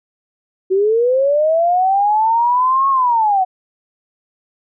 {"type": "linear two-way sweep", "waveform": "sine", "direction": "up then down", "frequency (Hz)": [369.3, 1100, 729], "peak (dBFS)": -11, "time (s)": [0.7, 3.45], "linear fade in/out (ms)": 20, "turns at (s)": 2.89, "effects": []}